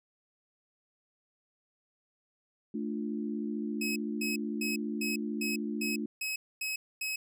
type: chord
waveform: sine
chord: D minor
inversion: second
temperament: equal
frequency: 220 / 293.7 / 349.2 Hz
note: A3 / D4 / F4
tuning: 0 / 0 / 0 cents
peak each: -34 / -37 / -40 dBFS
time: 2.74-6.06 s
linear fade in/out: 5 ms
type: tone bursts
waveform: sawtooth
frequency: 2558 Hz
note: D#7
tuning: 47 cents sharp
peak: -29 dBFS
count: 9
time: 3.81-7.16 s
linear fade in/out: 5 ms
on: 150 ms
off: 250 ms
effects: none